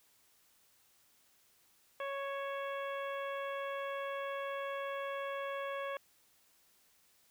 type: harmonic tone with a mistuned harmonic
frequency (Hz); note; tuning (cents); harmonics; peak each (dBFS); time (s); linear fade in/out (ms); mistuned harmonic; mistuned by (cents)
554.4; C#5; 0; 1 / 2 / 3 / 4 / 5 / 6; -39 / -42 / -46 / -50 / -53 / -54; 2-5.97; 2; 5; -42
effects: white hiss -69 dBFS RMS until 7.3 s